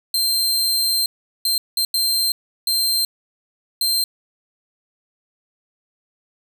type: tone bursts at uneven times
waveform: sawtooth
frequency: 4152 Hz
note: C8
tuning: 14 cents flat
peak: -14 dBFS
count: 6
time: 0.14-1.06 / 1.45-1.58 / 1.77-1.85 / 1.94-2.32 / 2.67-3.05 / 3.81-4.04 s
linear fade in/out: 2 ms
effects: none